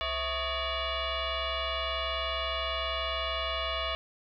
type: tone with frequency modulation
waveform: sine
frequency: 1108.7 Hz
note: C#6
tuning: in tune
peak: -29 dBFS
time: 0.01-3.95 s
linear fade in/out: 0 ms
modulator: 587 Hz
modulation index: 4.2
effects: none